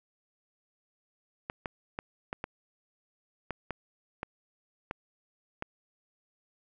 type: clicks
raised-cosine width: 0.5 ms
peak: -19 dBFS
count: 10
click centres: 1.499 / 1.658 / 1.989 / 2.329 / 2.441 / 3.507 / 3.707 / 4.231 / 4.911 / 5.624 s
effects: none